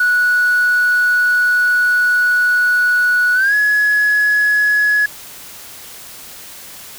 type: tone with pitch glide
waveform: sine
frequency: 1470 to 1688.6 Hz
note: F#6 to G#6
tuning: -12 to +28 cents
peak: -9 dBFS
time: 0-5.06 s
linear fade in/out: 5 ms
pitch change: +240 cents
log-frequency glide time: 3.34-3.54 s
effects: tanh soft clip ceiling -8 dBFS + white hiss -35 dBFS RMS until 6.98 s